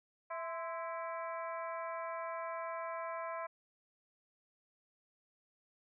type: harmonic tone with a mistuned harmonic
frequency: 329.6 Hz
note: E4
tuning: in tune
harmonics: 2 / 3 / 4 / 5 / 6 / 7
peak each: -42 / -42 / -47 / -52 / -54 / -53 dBFS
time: 0.3-3.47 s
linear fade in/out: 10 ms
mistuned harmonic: 3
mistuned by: +72 cents
effects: none